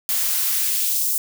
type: noise with high-pass filter sweep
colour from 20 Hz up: blue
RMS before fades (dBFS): -21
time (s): 0.09-1.18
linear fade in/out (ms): 0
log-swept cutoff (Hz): 280 to 7700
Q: 0.85
effects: none